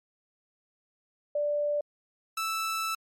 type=tone pair in turn; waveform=sine / sawtooth; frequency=587.3 / 1318.4 Hz; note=D5 / E6; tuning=0 / 0 cents; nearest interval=octave + major second; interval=1400 cents; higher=second; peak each=-25 dBFS; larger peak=neither; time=1.35-1.81 / 2.37-2.95 s; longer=second; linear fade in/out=5 ms; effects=MP3 64 kbps